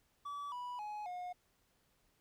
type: tone with pitch steps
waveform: triangle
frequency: 1148 / 982.2 / 840.4 / 719 Hz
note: D6 / B5 / G#5 / F#5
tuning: -40 / -10 / +20 / -50 cents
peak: -39 dBFS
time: 0.25-1.33 s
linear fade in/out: 10 ms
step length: 270 ms
effects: pink hiss -75 dBFS RMS until 2.2 s